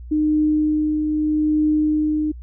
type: tone with tremolo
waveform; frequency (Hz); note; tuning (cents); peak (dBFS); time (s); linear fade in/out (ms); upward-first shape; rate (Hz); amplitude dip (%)
sine; 305.2; D#4; -33; -14; 0.11-2.32; 10; triangle; 0.8; 40
effects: added 60 Hz sine -33 dBFS peak until 2.42 s